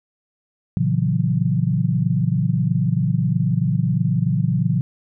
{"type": "chord", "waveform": "sine", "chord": "F# dominant seventh", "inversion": "first", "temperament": "just", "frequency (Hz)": [115.62, 138.75, 166.5, 185], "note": ["A#2", "C#3", "E3", "F#3"], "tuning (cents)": [-14, 2, 18, 0], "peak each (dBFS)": [-22, -21, -21, -24], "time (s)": [0.77, 4.81], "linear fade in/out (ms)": 0, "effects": []}